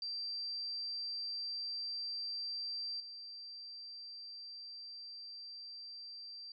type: tone with level steps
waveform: sine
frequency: 4699 Hz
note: D8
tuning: in tune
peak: -38 / -46 dBFS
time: 0.02-6.52 s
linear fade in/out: 2 ms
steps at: 3 s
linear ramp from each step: 2 ms
effects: none